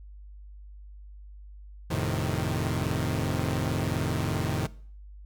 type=chord; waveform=sawtooth; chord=F dominant seventh; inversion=none; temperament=equal; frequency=87.31 / 110 / 130.81 / 155.56 Hz; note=F2 / A2 / C3 / Eb3; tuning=0 / 0 / 0 / 0 cents; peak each=-28 dBFS; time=1.9-4.67 s; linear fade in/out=10 ms; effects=noise-tail reverb RT60 0.5 s tail -20 dB re dry + added 50 Hz sine -43 dBFS peak until 5.25 s